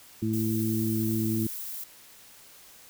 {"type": "harmonic tone", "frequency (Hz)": 110, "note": "A2", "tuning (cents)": 0, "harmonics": [1, 2, 3], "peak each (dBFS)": [-30, -28, -30], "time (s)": [0.22, 1.47], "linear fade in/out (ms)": 5}
{"type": "noise", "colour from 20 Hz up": "violet", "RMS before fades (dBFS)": -37, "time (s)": [0.33, 1.84], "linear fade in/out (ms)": 5}
{"effects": ["white hiss -52 dBFS RMS until 2.89 s"]}